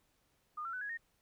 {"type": "tone with pitch steps", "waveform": "sine", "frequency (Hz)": [1220, 1353.7, 1502, 1666.6, 1849.2], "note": ["D#6", "E6", "F#6", "G#6", "A#6"], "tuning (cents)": [-34, 46, 26, 6, -14], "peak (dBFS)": -38, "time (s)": [0.57, 0.975], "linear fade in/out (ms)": 10, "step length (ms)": 81, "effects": ["pink hiss -75 dBFS RMS until 1.21 s"]}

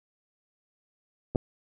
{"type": "clicks", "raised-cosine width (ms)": 2, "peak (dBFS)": [-20, -10], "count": 2, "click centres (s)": [1.35, 1.358], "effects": []}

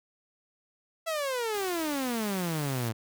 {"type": "exponential sweep", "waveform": "sawtooth", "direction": "down", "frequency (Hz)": [670, 109.4], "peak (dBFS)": -25, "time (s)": [1.06, 2.93], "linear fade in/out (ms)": 20}
{"type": "noise", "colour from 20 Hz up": "white", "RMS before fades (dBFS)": -42, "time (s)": [1.54, 2.89], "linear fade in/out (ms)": 2}
{"effects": []}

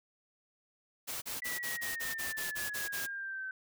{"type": "noise bursts", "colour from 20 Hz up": "white", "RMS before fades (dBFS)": -39, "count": 11, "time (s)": [1.07, 3.07], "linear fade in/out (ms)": 20, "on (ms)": 150, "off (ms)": 35}
{"type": "exponential sweep", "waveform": "sine", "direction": "down", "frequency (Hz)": [1975.5, 1531], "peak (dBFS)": -37, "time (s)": [1.42, 3.51], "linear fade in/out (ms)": 2}
{"effects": []}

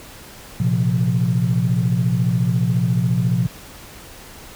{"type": "chord", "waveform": "sine", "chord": "Bb suspended second", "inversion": "none", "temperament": "equal", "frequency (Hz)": [116.54, 130.81, 174.61], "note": ["Bb2", "C3", "F3"], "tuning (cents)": [0, 0, 0], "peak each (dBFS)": -19, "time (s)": [0.6, 3.47], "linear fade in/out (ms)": 5, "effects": ["tanh soft clip ceiling -8 dBFS", "pink hiss -40 dBFS RMS until 4.55 s"]}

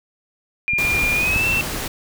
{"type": "tone with pitch glide", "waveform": "sine", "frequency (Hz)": [2404, 2683], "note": ["D7", "E7"], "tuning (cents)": [40, 30], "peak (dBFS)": -17, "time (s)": [0.68, 1.61], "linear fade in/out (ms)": 0, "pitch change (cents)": 190, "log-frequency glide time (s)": [1.13, 1.46]}
{"type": "clicks", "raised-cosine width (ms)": 5, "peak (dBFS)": -17, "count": 9, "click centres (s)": [0.735, 0.851, 0.953, 1.036, 1.13, 1.233, 1.303, 1.362, 1.572]}
{"type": "noise", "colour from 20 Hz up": "pink", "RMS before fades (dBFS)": -26, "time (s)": [0.78, 1.88], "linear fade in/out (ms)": 5}
{"effects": []}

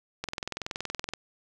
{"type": "click train", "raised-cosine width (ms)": 0.2, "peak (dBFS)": -15, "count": 20, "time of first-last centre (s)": [0.24, 1.136], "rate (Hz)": 21.2, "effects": []}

